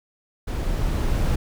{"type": "noise with level ramp", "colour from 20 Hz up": "brown", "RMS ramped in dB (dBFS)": [-25, -20], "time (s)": [0.47, 1.36], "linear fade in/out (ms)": 10, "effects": []}